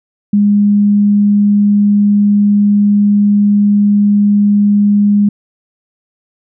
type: tone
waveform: sine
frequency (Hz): 204.9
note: G#3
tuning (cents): -23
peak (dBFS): -6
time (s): 0.33-5.29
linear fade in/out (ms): 5
effects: none